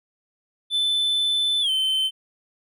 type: tone with pitch glide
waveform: triangle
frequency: 3517 to 3079 Hz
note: A7 to G7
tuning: -1 to -32 cents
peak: -18 dBFS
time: 0.7-2.11 s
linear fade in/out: 50 ms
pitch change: -231 cents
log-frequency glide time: 1.61-1.7 s
effects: none